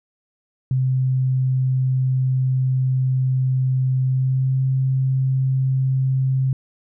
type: tone with pitch glide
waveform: sine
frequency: 130 to 132.04 Hz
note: C3 to C3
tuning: -11 to +16 cents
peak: -16 dBFS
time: 0.71-6.53 s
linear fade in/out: 2 ms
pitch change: +27 cents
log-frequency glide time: 4.04-4.61 s
effects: none